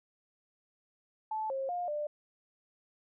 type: tone with pitch steps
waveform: sine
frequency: 870 / 537 / 709 / 595 Hz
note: A5 / C5 / F5 / D5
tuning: -20 / +45 / +26 / +22 cents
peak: -32 dBFS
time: 1.31-2.07 s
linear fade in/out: 5 ms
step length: 190 ms
effects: none